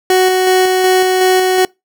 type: tone with tremolo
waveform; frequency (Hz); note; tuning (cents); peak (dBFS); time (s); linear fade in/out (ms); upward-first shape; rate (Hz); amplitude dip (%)
30% pulse; 371.4; F#4; +7; -5; 0.1-1.65; 2; square; 2.7; 25
effects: noise-tail reverb RT60 0.2 s tail -25 dB re dry